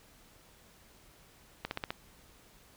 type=slowing click train; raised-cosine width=0.3 ms; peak=-18 dBFS; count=5; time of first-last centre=1.65-1.905 s; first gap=61 ms; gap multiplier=1.03; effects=pink hiss -60 dBFS RMS until 2.76 s